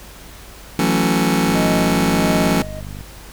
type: chord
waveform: sawtooth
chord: F# minor seventh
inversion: third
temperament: just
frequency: 166.5 / 185 / 222 / 277.5 Hz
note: E3 / F#3 / A3 / C#4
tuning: +18 / 0 / +16 / +2 cents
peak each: -16 dBFS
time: 0.79-2.62 s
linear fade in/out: 2 ms
type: click train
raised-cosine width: 5 ms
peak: -21 dBFS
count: 77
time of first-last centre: 1.48-3.009 s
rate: 49.7 Hz
type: tone with tremolo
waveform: triangle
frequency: 623 Hz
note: D#5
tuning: 2 cents sharp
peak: -19 dBFS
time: 1.54-2.81 s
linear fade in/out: 20 ms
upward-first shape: sine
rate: 1.5 Hz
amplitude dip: 75%
effects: added 50 Hz sine -40 dBFS peak until 3.32 s + pink hiss -40 dBFS RMS until 3.32 s